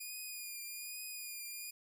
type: tone with vibrato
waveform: 5% pulse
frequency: 2444 Hz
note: D#7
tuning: 32 cents flat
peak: -34 dBFS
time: 0-1.71 s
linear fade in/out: 10 ms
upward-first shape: triangle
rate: 1.2 Hz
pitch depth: 38 cents each way
effects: none